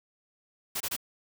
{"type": "noise bursts", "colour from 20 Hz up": "white", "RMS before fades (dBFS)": -32, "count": 3, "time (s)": [0.75, 0.965], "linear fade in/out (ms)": 10, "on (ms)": 55, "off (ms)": 25, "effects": []}